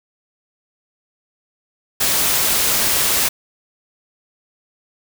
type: noise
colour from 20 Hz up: white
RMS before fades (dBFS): -17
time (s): 2-3.29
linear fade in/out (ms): 10
effects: none